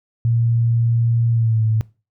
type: tone with pitch glide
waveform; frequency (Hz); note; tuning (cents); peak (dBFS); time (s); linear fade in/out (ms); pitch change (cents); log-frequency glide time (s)
sine; 116.54 to 110.25; A#2 to A2; 0 to +4; -14; 0.25-1.81; 0; -96; 1.3-1.63
effects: noise-tail reverb RT60 0.3 s tail -21 dB re dry